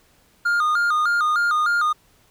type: tone with vibrato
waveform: triangle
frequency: 1314 Hz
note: E6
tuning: 6 cents flat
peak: -15 dBFS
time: 0.45-1.93 s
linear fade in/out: 10 ms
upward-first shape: square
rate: 3.3 Hz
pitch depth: 120 cents each way
effects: pink hiss -58 dBFS RMS until 2.3 s